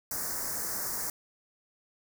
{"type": "band-stop noise", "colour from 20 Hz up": "white", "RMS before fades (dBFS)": -34, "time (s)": [0.11, 1.1], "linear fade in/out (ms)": 2, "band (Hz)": [1900, 5000], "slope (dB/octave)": 48, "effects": []}